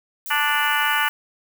violet noise, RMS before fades -32 dBFS, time 0.26-1.09 s, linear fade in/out 0 ms
harmonic tone, 293.7 Hz, D4, in tune, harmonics 3 / 4 / 5 / 6 / 7 / 8 / 9 / 10, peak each -25 / -26 / -23 / -25 / -30 / -30 / -34 / -27 dBFS, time 0.3-1.09 s, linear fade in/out 10 ms
effects none

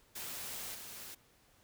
white noise with level steps, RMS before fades -43 / -48 dBFS, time 0.15-1.15 s, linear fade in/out 10 ms, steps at 0.74 s, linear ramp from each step 10 ms, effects pink hiss -67 dBFS RMS until 1.63 s

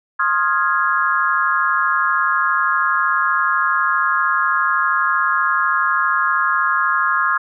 sine chord, F minor seventh, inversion second, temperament equal with one note detuned, 1061.1 / 1244.5 / 1396.9 / 1661.2 Hz, C6 / Eb6 / F6 / Ab6, +24 / 0 / 0 / 0 cents, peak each -20 dBFS, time 0.19-7.38 s, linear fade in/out 10 ms, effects none

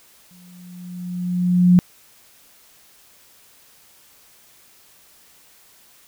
sine tone with exponential growth, 178.8 Hz, F3, 41 cents sharp, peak -7 dBFS, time 0.31-1.79 s, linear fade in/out 0 ms, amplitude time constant 320 ms, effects white hiss -52 dBFS RMS until 6.07 s

